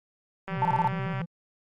click train, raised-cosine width 0.5 ms, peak -21 dBFS, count 143, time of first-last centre 0.48-1.216 s, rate 193 Hz
triangle tone with vibrato, 147.6 Hz, D3, 9 cents sharp, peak -27 dBFS, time 0.5-1.26 s, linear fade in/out 20 ms, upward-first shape square, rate 7.1 Hz, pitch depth 240 cents each way
sine tone bursts, 889 Hz, A5, 18 cents sharp, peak -20 dBFS, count 5, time 0.62-0.875 s, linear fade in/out 0 ms, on 31 ms, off 25 ms
effects MP3 64 kbps

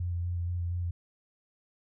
sine tone with vibrato, 87.31 Hz, F2, in tune, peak -29 dBFS, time 0-0.91 s, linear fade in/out 5 ms, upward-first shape square, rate 4.2 Hz, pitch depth 17 cents each way, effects none

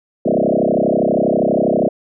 sine tone with frequency modulation, 423.8 Hz, G#4, 35 cents sharp, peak -12 dBFS, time 0.25-1.89 s, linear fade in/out 10 ms, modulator 32.4 Hz, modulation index 7.4, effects none

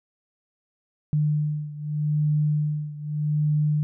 sine beating tone pair, 150 / 150.82 Hz, D3 / D3, +37 / +46 cents, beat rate 0.82 Hz, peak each -23 / -26 dBFS, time 1.13-3.83 s, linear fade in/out 0 ms, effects none

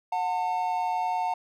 triangle tone pair together, 730.3 / 899 Hz, F#5 / A5, -23 / +37 cents, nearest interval major third, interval 360 cents, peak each -26 dBFS, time 0.12-1.34 s, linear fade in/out 5 ms, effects none

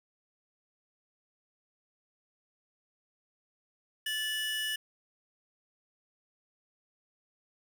45% pulse tone pair together, 1742 / 2938 Hz, A6 / F#7, -18 / -13 cents, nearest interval major sixth, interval 905 cents, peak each -35 / -33 dBFS, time 4.06-4.76 s, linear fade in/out 5 ms, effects none

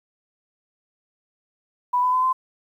sine tone with pitch steps, 987.8 / 1002.7 / 1017.9 / 1033.3 Hz, B5 / B5 / C6 / C6, 0 / +26 / -48 / -22 cents, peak -17 dBFS, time 1.93-2.33 s, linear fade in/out 10 ms, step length 100 ms, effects 9-bit

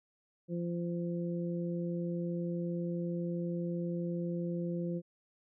harmonic tone, 172.4 Hz, F3, 22 cents flat, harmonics 1 / 2 / 3, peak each -34 / -39 / -42 dBFS, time 0.48-5.02 s, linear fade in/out 50 ms, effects none

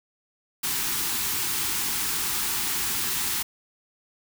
white band-stop noise, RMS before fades -27 dBFS, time 0.63-3.43 s, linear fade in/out 10 ms, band 440 to 770 Hz, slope 96 dB/octave, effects none

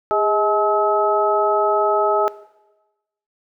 sine tone cluster, 410.4 / 635 / 852 / 1287 Hz, G#4 / D#5 / G#5 / E6, -21 / +35 / +44 / -42 cents, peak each -21 dBFS, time 0.11-2.28 s, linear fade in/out 0 ms, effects noise-tail reverb RT60 1.0 s tail -17 dB re dry

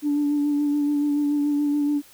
sine tone with vibrato, 291.3 Hz, D4, 14 cents flat, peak -18 dBFS, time 0.02-2.02 s, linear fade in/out 50 ms, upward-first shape sine, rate 7 Hz, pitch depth 22 cents each way, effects tanh soft clip ceiling -15 dBFS + white hiss -51 dBFS RMS until 2.13 s

